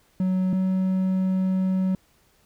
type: tone pair in turn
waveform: triangle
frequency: 186 / 187.73 Hz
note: F#3 / F#3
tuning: +9 / +25 cents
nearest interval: unison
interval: 16 cents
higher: second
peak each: -18 dBFS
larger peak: neither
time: 0.2-0.53 / 0.53-1.95 s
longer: second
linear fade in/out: 2 ms
effects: pink hiss -62 dBFS RMS until 2.45 s